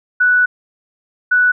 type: tone pair in turn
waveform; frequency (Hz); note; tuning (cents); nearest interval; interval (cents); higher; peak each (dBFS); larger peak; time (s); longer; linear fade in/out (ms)
sine; 1480 / 1480; F#6 / F#6; 0 / 0; unison; 0; neither; -9 / -9; neither; 0.2-0.46 / 1.31-1.52; first; 10
effects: none